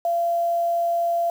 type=tone with quantisation; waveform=sine; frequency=684 Hz; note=F5; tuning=36 cents flat; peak=-19 dBFS; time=0.05-1.3 s; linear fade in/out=2 ms; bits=7; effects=none